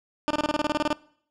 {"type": "tone bursts", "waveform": "15% pulse", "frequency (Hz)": 300, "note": "D4", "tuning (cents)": 37, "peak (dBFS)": -15, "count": 13, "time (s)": [0.28, 0.928], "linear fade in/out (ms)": 0, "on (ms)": 24, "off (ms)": 28, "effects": ["noise-tail reverb RT60 0.6 s tail -22 dB re dry", "low-pass 5000 Hz 12 dB/octave"]}